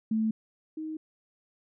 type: tone pair in turn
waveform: sine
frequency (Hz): 220 / 313.5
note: A3 / D#4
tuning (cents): 0 / +13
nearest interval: tritone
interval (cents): 613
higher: second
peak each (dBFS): -24 / -33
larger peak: first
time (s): 0.11-0.31 / 0.77-0.97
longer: neither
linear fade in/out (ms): 5
effects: none